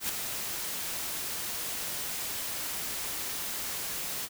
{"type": "noise with ADSR envelope", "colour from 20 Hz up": "white", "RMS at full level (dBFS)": -29, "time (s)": [0, 4.29], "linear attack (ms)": 92, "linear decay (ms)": 3, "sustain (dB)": -6, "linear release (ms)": 50, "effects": []}